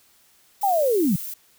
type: noise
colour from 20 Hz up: violet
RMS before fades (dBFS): -33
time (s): 0.61-1.34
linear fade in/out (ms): 5
type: linear sweep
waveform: sine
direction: down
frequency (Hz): 830.6 to 154.4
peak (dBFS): -17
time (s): 0.63-1.16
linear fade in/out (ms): 5
effects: white hiss -58 dBFS RMS until 1.58 s